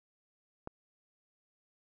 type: click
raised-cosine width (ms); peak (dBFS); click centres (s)
1; -26; 0.674
effects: none